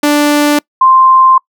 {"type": "tone pair in turn", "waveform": ["sawtooth", "sine"], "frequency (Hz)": [293.7, 1046.6], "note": ["D4", "C6"], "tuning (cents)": [0, 0], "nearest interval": "octave + minor seventh", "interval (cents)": 2200, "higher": "second", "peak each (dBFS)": -3, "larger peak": "neither", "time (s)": [[0.03, 0.59], [0.81, 1.38]], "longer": "second", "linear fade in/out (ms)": 5, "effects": ["noise-tail reverb RT60 0.1 s tail -25 dB re dry"]}